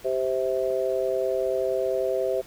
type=harmonic tone; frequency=130.3 Hz; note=C3; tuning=7 cents flat; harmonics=3 / 4 / 5; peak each=-27 / -26 / -28 dBFS; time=0.04-2.42 s; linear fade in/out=20 ms; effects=pink hiss -49 dBFS RMS until 2.46 s